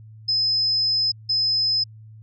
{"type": "tone bursts at uneven times", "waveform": "sine", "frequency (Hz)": 5100, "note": "D#8", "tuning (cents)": 42, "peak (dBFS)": -18, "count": 2, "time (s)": [[0.28, 1.12], [1.29, 1.84]], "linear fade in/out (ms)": 10, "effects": ["added 109 Hz sine -41 dBFS peak until 2.22 s"]}